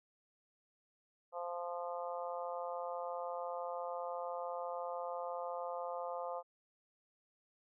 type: harmonic tone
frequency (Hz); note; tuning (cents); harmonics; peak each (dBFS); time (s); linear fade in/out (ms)
174.1; F3; -5; 3 / 4 / 5 / 6 / 7; -42 / -44 / -46 / -48 / -49; 1.32-6.43; 50
effects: none